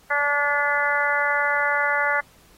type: harmonic tone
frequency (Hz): 288.7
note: D4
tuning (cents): -30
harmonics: 2 / 3 / 4 / 5 / 6 / 7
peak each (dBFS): -28 / -27 / -28 / -24 / -25 / -26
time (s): 0.1-2.21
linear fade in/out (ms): 10
effects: pink hiss -55 dBFS RMS until 2.57 s + AAC 48 kbps